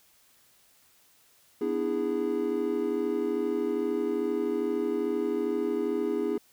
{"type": "chord", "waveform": "triangle", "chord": "E dominant seventh", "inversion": "second", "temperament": "just", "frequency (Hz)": [247.2, 296.7, 329.6, 412], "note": ["B3", "D4", "E4", "G#4"], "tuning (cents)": [2, 18, 0, -14], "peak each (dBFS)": [-32, -32, -30, -27], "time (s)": [1.61, 6.38], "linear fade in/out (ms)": 5, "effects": ["white hiss -62 dBFS RMS until 6.52 s"]}